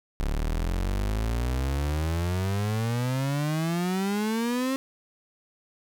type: exponential sweep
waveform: 35% pulse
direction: up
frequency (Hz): 34.65 to 270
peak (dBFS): -23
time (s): 0.2-4.76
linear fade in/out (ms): 0
effects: none